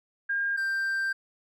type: tone pair in turn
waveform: sine / triangle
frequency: 1611 / 1575.1 Hz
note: G6 / G6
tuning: +47 / +8 cents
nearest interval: unison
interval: 39 cents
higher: first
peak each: -25 / -24 dBFS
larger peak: second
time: 0.29-0.57 / 0.57-1.13 s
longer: second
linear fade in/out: 10 ms
effects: none